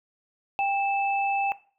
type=tone pair together; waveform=sine; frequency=795 / 2631 Hz; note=G5 / E7; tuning=+24 / -4 cents; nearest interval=octave + major sixth; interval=2072 cents; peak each=-23 / -29 dBFS; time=0.59-1.52 s; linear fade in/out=0 ms; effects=noise-tail reverb RT60 0.4 s tail -17 dB re dry